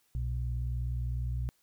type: tone pair together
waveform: sine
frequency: 61.74 / 121.46 Hz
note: B1 / B2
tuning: 0 / -28 cents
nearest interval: octave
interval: 1172 cents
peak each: -31 / -34 dBFS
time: 0.15-1.49 s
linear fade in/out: 0 ms
effects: tanh soft clip ceiling -23 dBFS + white hiss -71 dBFS RMS until 1.62 s